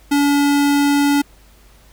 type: tone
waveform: square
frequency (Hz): 285.6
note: D4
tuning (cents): -48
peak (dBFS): -13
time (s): 0.11-1.22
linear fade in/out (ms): 10
effects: added 50 Hz sine -47 dBFS peak until 1.92 s + pink hiss -51 dBFS RMS until 1.92 s